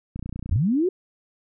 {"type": "click train", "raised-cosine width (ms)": 5, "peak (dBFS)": -20, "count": 13, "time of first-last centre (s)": [0.16, 0.56], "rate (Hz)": 30}
{"type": "linear sweep", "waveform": "sine", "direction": "up", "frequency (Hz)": [65.41, 387.2], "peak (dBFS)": -18, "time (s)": [0.51, 0.89], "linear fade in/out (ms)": 5}
{"effects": []}